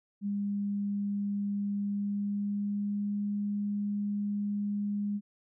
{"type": "tone with pitch glide", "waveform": "sine", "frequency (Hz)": [202.3, 204.7], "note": ["G#3", "G#3"], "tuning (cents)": [-45, -25], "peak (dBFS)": -29, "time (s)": [0.21, 5.21], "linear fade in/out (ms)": 50, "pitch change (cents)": 20, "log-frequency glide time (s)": [1.82, 3.21], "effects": []}